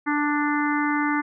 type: harmonic tone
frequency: 294.5 Hz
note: D4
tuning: 5 cents sharp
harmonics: 1 / 3 / 4 / 5 / 6 / 7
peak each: -23 / -28 / -29 / -30 / -31 / -31 dBFS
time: 0.06-1.22 s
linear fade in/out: 20 ms
effects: none